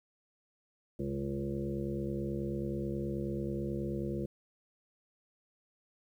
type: harmonic tone with a mistuned harmonic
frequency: 69.3 Hz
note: C#2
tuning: in tune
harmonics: 1 / 2 / 3 / 5 / 6 / 7 / 8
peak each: -43 / -39 / -38 / -38 / -49 / -43 / -47 dBFS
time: 0.99-4.26 s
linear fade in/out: 5 ms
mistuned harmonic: 2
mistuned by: -46 cents
effects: 11-bit